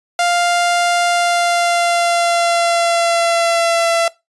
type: tone with pitch glide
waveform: sawtooth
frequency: 698.5 to 672.8 Hz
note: F5 to E5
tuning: 0 to +35 cents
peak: -9 dBFS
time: 0.19-4.08 s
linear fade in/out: 2 ms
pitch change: -65 cents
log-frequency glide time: 1.07-3.92 s
effects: noise-tail reverb RT60 0.2 s tail -20 dB re dry + resampled to 24000 Hz